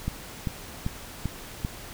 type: click train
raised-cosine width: 5 ms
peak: -15 dBFS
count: 5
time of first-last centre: 0.08-1.649 s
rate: 2.55 Hz
effects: pink hiss -42 dBFS RMS until 1.93 s